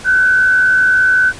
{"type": "tone with frequency modulation", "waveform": "sine", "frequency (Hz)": 1513, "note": "F#6", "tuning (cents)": 38, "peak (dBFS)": -8, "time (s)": [0.04, 1.33], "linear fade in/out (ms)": 50, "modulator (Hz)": 74.6, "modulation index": 0.48, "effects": ["pink hiss -33 dBFS RMS until 1.39 s", "resampled to 22050 Hz"]}